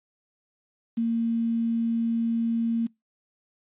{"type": "tone with quantisation", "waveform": "sine", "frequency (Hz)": 230, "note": "A#3", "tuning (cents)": -23, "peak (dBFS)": -22, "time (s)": [0.97, 2.87], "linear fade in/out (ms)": 10, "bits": 8, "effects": ["noise-tail reverb RT60 0.2 s tail -25 dB re dry", "resampled to 8000 Hz"]}